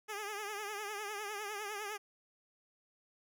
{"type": "tone with vibrato", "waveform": "10% pulse", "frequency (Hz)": 415.2, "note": "G#4", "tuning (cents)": 0, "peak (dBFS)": -31, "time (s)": [0.08, 1.98], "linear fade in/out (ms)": 20, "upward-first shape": "triangle", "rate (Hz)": 9.9, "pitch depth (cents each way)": 96, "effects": []}